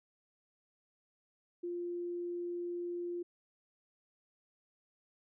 sine tone, 349.2 Hz, F4, in tune, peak -36 dBFS, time 1.63-3.23 s, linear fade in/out 10 ms, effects none

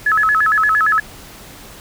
sine tone with vibrato, 1483 Hz, F#6, 4 cents sharp, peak -11 dBFS, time 0.06-1 s, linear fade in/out 5 ms, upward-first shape square, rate 8.7 Hz, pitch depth 240 cents each way, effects pink hiss -38 dBFS RMS until 1.8 s

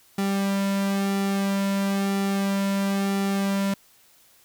sawtooth tone with flanger, 197 Hz, G3, 9 cents sharp, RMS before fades -24 dBFS, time 0.18-3.74 s, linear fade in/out 5 ms, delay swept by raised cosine 1.9 to 2.48 ms, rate 1 Hz, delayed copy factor -0.7, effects white hiss -57 dBFS RMS until 4.44 s

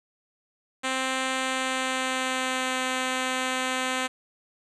5% pulse tone with pitch glide, 261.6 to 257.7 Hz, C4 to C4, 0 to -26 cents, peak -14 dBFS, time 0.83-4.08 s, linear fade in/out 20 ms, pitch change -26 cents, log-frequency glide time 1.33-2.78 s, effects resampled to 24000 Hz + 9-bit

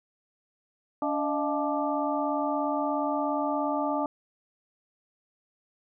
sine tone cluster, 288.1 / 612 / 689 / 869 / 1180 Hz, D4 / D#5 / F5 / A5 / D6, -33 / -29 / -24 / -22 / +8 cents, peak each -30 / -31 / -35 / -31 / -34 dBFS, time 1.02-4.06 s, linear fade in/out 2 ms, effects none

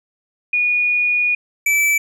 sine / square tone pair in turn, 2452 / 2314 Hz, D#7 / D7, -26 / -26 cents, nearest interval minor second, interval 100 cents, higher first, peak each -14 dBFS, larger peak neither, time 0.53-1.35 / 1.66-1.98 s, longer first, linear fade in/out 5 ms, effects none

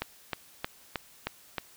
click train, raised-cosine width 0.3 ms, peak -14 dBFS, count 6, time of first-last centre 0.02-1.583 s, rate 3.2 Hz, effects white hiss -56 dBFS RMS until 1.76 s

